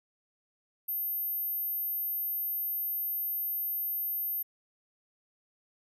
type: tone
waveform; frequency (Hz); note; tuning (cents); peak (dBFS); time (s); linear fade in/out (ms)
sine; 13140; G#9; -20; -30; 0.88-4.43; 10
effects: none